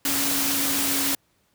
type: tone in noise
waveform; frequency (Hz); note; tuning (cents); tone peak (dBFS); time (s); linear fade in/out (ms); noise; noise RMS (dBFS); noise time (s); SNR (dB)
sine; 277.2; C#4; 0; -30; 0.05-1.15; 2; white; -24; 0.05-1.15; -9
effects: pink hiss -66 dBFS RMS until 1.54 s + high-pass 60 Hz 12 dB/octave